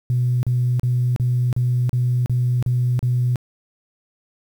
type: tone bursts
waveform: sine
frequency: 123.6 Hz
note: B2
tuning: 2 cents sharp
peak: -15 dBFS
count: 9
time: 0.1-3.358 s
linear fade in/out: 0 ms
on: 330 ms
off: 36 ms
effects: tanh soft clip ceiling -11 dBFS + 8-bit